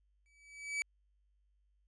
45% pulse tone with exponential growth, 2292 Hz, D7, 43 cents flat, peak -31 dBFS, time 0.26-0.82 s, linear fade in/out 0 ms, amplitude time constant 120 ms, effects added 50 Hz sine -70 dBFS peak until 1.87 s + resampled to 22050 Hz

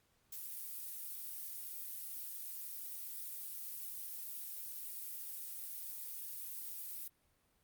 violet noise, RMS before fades -45 dBFS, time 0.32-7.08 s, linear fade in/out 5 ms, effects pink hiss -75 dBFS RMS until 7.63 s + Opus 48 kbps

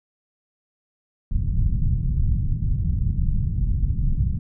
pink low-pass noise, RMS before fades -21 dBFS, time 1.31-4.39 s, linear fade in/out 5 ms, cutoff 150 Hz, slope 24 dB/octave, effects none

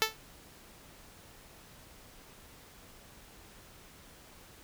5% pulse tone with exponential decay, 440 Hz, A4, in tune, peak -10 dBFS, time 0.02-0.17 s, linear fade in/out 0 ms, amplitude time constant 31 ms, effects pink hiss -55 dBFS RMS until 4.63 s

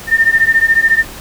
sine beating tone pair, 1801 / 1815 Hz, A6 / A#6, +40 / -47 cents, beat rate 14 Hz, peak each -11 dBFS, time 0.07-1.05 s, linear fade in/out 50 ms, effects pink hiss -31 dBFS RMS until 1.2 s

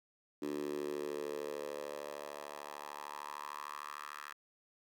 10% pulse tone with high-pass filter sweep, 73.3 Hz, D2, 3 cents flat, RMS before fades -43 dBFS, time 0.42-4.33 s, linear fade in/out 5 ms, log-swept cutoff 310 to 1400 Hz, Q 3.9, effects none

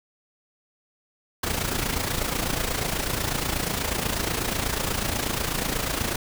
pink noise with amplitude modulation, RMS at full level -24 dBFS, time 1.43-6.16 s, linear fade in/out 5 ms, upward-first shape sine, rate 28.2 Hz, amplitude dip 65%, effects none

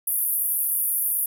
white band-pass noise, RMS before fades -24 dBFS, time 0.07-1.26 s, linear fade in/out 5 ms, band 9900 to 15000 Hz, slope 96 dB/octave, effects none

